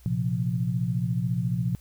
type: chord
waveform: sine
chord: Bb suspended second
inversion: none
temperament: equal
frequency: 116.54 / 130.81 / 174.61 Hz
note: Bb2 / C3 / F3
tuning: 0 / 0 / 0 cents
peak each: -28 dBFS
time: 0.06-1.75 s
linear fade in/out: 0 ms
effects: added 60 Hz sine -50 dBFS peak until 1.8 s + white hiss -59 dBFS RMS until 1.8 s